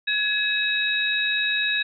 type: tone cluster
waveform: sine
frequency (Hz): 1682 / 2566 / 3814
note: G#6 / E7 / A#7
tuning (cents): +22 / -47 / +39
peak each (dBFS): -25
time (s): 0.07-1.83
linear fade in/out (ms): 10
effects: none